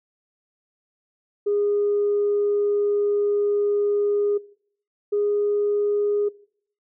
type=tone pair in turn; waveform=sine; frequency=410.3 / 412.1 Hz; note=G#4 / G#4; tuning=-21 / -13 cents; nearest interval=unison; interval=8 cents; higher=second; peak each=-18 dBFS; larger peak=neither; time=1.46-4.38 / 5.12-6.29 s; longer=first; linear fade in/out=10 ms; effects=noise-tail reverb RT60 0.6 s tail -21 dB re dry + tanh soft clip ceiling -14 dBFS